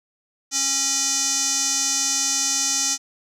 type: tone with band-pass filter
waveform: square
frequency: 272.6 Hz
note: C#4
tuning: 29 cents flat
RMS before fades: -22 dBFS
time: 0.51-2.98 s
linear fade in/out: 50 ms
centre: 6200 Hz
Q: 4.8
effects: none